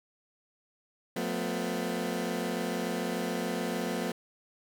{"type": "tone cluster", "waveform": "20% pulse", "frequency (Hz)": [179.6, 222.9, 249.8], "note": ["F3", "A3", "B3"], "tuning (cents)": [49, 23, 20], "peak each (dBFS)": -30, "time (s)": [1.16, 4.12], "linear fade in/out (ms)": 5, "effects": []}